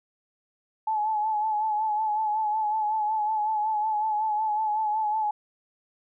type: tone with vibrato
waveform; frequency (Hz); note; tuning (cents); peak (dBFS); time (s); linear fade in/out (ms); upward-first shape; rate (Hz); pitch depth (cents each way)
sine; 858; A5; -44; -23; 0.87-5.31; 5; sine; 5.4; 45
effects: none